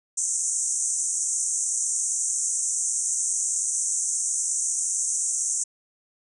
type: band-pass noise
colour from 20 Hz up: pink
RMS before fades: -26 dBFS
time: 0.17-5.64 s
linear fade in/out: 10 ms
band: 6100 to 9100 Hz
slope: 96 dB/octave
effects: none

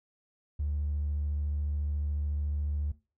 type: tone with vibrato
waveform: triangle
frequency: 73.42 Hz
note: D2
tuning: in tune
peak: -25 dBFS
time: 0.59-2.92 s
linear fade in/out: 10 ms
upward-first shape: triangle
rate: 14 Hz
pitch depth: 15 cents each way
effects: noise-tail reverb RT60 0.3 s tail -20 dB re dry + tanh soft clip ceiling -25 dBFS

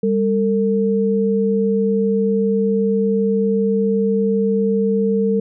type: tone pair together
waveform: sine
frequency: 199.18 / 451.3 Hz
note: G3 / A4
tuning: +28 / +44 cents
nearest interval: octave + major second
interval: 1416 cents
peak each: -17 / -17 dBFS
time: 0.03-5.4 s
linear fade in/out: 5 ms
effects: none

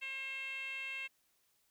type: tone with band-pass filter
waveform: 10% pulse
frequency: 535 Hz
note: C5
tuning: 38 cents sharp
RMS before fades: -42 dBFS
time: 0.01-1.08 s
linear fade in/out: 20 ms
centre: 2500 Hz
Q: 7.3
effects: white hiss -75 dBFS RMS until 1.7 s

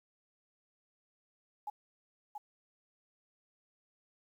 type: tone with echo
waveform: sine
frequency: 837 Hz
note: G#5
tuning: 13 cents sharp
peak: -36 dBFS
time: 1.67-1.7 s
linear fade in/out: 5 ms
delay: 680 ms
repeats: 1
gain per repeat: -4 dB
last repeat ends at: 2.38 s
effects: 11-bit

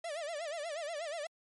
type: tone with vibrato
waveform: 45% pulse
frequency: 629 Hz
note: D#5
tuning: 19 cents sharp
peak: -37 dBFS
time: 0.04-1.27 s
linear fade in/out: 5 ms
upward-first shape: sine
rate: 8.3 Hz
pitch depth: 160 cents each way
effects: MP3 48 kbps

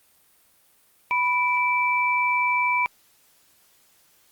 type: tone pair together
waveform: sine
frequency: 987.8 / 2326 Hz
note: B5 / D7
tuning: 0 / -17 cents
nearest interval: octave + minor third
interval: 1483 cents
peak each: -22 dBFS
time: 1.11-2.86 s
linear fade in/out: 0 ms
effects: white hiss -60 dBFS RMS until 4.31 s + Opus 32 kbps

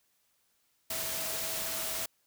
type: tone in noise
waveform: sine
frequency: 649 Hz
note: E5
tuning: 27 cents flat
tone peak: -45 dBFS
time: 0.9-2.06 s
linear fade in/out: 5 ms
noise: white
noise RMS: -35 dBFS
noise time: 0.9-2.06 s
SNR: -13 dB
effects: white hiss -73 dBFS RMS until 2.26 s

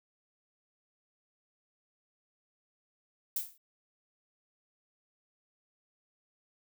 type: noise with exponential decay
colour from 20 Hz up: violet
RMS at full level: -29 dBFS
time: 3.36-3.58 s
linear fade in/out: 5 ms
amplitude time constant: 47 ms
effects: none

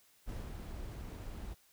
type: noise with ADSR envelope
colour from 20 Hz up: brown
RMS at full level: -41 dBFS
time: 0.26-1.55 s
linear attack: 34 ms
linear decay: 210 ms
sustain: -3 dB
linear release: 25 ms
effects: white hiss -67 dBFS RMS until 1.72 s

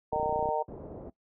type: harmonic tone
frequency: 153.4 Hz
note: D#3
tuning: 24 cents flat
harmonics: 3 / 4 / 5 / 6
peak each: -32 / -32 / -32 / -32 dBFS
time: 0.12-0.63 s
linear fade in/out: 10 ms
type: clicks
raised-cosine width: 2 ms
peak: -25 dBFS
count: 12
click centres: 0.131 / 0.161 / 0.198 / 0.23 / 0.26 / 0.294 / 0.326 / 0.36 / 0.393 / 0.427 / 0.457 / 0.489 s
type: low-pass noise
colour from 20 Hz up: white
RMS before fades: -43 dBFS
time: 0.68-1.1 s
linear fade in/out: 5 ms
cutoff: 600 Hz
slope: 24 dB/octave
effects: noise-tail reverb RT60 0.1 s tail -18 dB re dry

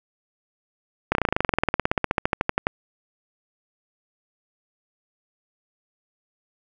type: slowing click train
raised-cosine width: 0.5 ms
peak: -4 dBFS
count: 29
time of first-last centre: 1.12-2.669 s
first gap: 31 ms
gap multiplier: 1.04
effects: none

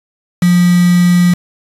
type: tone with quantisation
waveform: sine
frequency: 176.5 Hz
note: F3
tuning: 19 cents sharp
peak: -6 dBFS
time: 0.42-1.34 s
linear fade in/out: 5 ms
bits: 3
effects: resampled to 32000 Hz

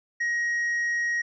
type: tone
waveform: triangle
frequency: 1888 Hz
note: A#6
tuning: 22 cents sharp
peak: -22 dBFS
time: 0.2-1.22 s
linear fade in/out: 10 ms
effects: resampled to 16000 Hz

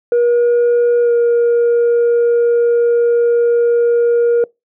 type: tone with pitch glide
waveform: sine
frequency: 478.3 to 472.8 Hz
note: A#4 to A#4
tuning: +44 to +24 cents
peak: -7 dBFS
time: 0.12-4.44 s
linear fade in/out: 2 ms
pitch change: -20 cents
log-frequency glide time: 1.02-1.11 s
effects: noise-tail reverb RT60 0.2 s tail -25 dB re dry + tanh soft clip ceiling -8 dBFS

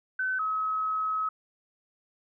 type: tone pair in turn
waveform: sine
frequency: 1520 / 1280.6 Hz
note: F#6 / D#6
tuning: +46 / +49 cents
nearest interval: minor third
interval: 297 cents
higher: first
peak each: -26 dBFS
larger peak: neither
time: 0.19-0.39 / 0.39-1.29 s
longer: second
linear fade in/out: 5 ms
effects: none

